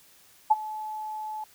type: tone with ADSR envelope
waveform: sine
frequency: 861 Hz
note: A5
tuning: 38 cents flat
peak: -13 dBFS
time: 0.5-1.44 s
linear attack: 13 ms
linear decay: 31 ms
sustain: -19 dB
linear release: 3 ms
effects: white hiss -57 dBFS RMS until 1.54 s